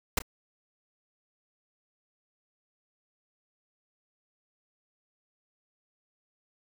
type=noise with echo; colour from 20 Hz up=pink; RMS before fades=-25 dBFS; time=0.17-0.19 s; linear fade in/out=5 ms; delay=31 ms; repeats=1; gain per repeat=-15 dB; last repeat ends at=0.221 s; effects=none